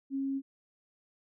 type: tone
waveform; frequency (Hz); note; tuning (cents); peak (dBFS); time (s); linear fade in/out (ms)
sine; 272; C#4; -33; -30; 0.1-0.42; 50
effects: none